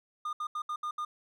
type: tone bursts at uneven times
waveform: triangle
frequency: 1216 Hz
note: D#6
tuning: 40 cents flat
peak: -30 dBFS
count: 6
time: 0.25-0.33 / 0.4-0.47 / 0.55-0.62 / 0.69-0.76 / 0.83-0.91 / 0.98-1.05 s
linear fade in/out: 5 ms
effects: none